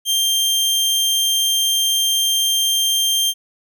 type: tone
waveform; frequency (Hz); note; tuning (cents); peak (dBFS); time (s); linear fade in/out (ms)
sawtooth; 3174; G7; +21; -12; 0.05-3.34; 50
effects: none